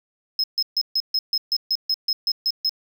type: tone bursts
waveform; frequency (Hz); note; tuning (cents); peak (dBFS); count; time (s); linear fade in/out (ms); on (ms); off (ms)
triangle; 5150; E8; -41; -17; 13; 0.39-2.694; 2; 48; 140
effects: none